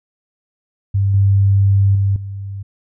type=tone with level steps; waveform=sine; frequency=98.7 Hz; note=G2; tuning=12 cents sharp; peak=-12 / -9 / -12 / -24 dBFS; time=0.94-2.63 s; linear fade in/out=10 ms; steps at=1.14 / 1.95 / 2.16 s; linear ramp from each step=2 ms; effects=none